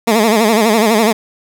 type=tone with vibrato; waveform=15% pulse; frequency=220 Hz; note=A3; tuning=in tune; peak=-3 dBFS; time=0.07-1.13 s; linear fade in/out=10 ms; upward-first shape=sine; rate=12 Hz; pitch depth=110 cents each way; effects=none